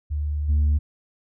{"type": "tone with level steps", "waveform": "sine", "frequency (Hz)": 74.2, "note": "D2", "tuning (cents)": 18, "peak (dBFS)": [-22, -14], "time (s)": [0.1, 0.79], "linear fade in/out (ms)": 20, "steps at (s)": 0.48, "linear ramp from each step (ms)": 20, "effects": ["tanh soft clip ceiling -15 dBFS"]}